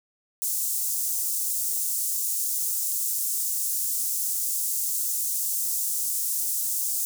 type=high-pass noise; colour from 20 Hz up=pink; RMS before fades=-27 dBFS; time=0.42-7.05 s; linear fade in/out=0 ms; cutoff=7200 Hz; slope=24 dB/octave; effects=none